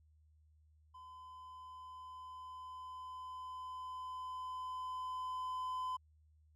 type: tone with level ramp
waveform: triangle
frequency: 1017 Hz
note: C6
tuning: 50 cents flat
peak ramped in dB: -50 to -35 dBFS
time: 0.94-5.97 s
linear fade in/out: 10 ms
effects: added 77 Hz sine -65 dBFS peak until 6.55 s